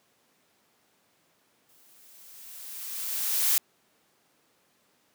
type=noise with exponential growth; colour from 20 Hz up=blue; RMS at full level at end=-22 dBFS; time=1.69-3.58 s; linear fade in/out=1 ms; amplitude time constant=410 ms; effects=pink hiss -67 dBFS RMS until 5.14 s + high-pass 200 Hz 12 dB/octave